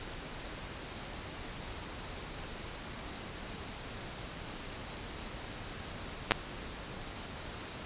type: clicks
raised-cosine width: 0.3 ms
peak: -7 dBFS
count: 2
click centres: 6.31 / 6.319 s
effects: pink hiss -43 dBFS RMS until 7.85 s + resampled to 8000 Hz